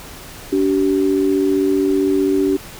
sine tone pair together, 287.7 / 383.1 Hz, D4 / G4, -36 / -40 cents, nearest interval perfect fourth, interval 496 cents, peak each -16 dBFS, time 0.52-2.57 s, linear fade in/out 10 ms, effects pink hiss -36 dBFS RMS until 2.79 s

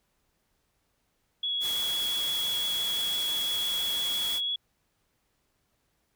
sine tone with vibrato, 3355 Hz, G#7, 17 cents sharp, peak -27 dBFS, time 1.43-4.56 s, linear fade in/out 5 ms, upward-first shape triangle, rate 5.9 Hz, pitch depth 10 cents each way
white noise, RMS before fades -37 dBFS, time 1.6-4.41 s, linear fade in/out 50 ms
effects pink hiss -74 dBFS RMS until 6.15 s

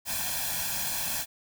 white noise with comb filter, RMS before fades -31 dBFS, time 0.05-1.26 s, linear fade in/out 50 ms, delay 1.2 ms, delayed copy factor +0.85, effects none

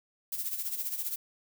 violet noise with tremolo, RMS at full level -32 dBFS, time 0.32-1.16 s, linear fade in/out 5 ms, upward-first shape sine, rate 15 Hz, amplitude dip 65%, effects none

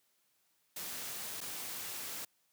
white noise with dropouts, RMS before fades -42 dBFS, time 0.76-2.25 s, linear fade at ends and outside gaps 5 ms, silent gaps 1.406-1.412 s, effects white hiss -75 dBFS RMS until 2.52 s + high-pass 100 Hz 12 dB/octave

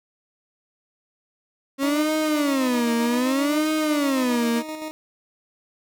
35% pulse tone with vibrato, 269.5 Hz, C#4, 49 cents flat, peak -18 dBFS, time 1.78-4.63 s, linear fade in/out 50 ms, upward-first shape sine, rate 0.64 Hz, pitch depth 250 cents each way
20% pulse tone with tremolo, 311.1 Hz, D#4, in tune, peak -24 dBFS, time 1.83-4.91 s, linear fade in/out 0 ms, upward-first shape square, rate 7.7 Hz, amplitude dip 40%
effects none

